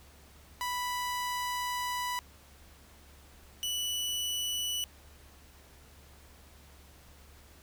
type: tone pair in turn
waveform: sawtooth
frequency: 987.8 / 2960 Hz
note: B5 / F#7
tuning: 0 / 0 cents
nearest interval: octave + perfect fifth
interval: 1900 cents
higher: second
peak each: -28 dBFS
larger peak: neither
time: 0.61-2.19 / 3.63-4.84 s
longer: first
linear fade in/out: 0 ms
effects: added 71 Hz sine -56 dBFS peak until 7.62 s + pink hiss -58 dBFS RMS until 7.62 s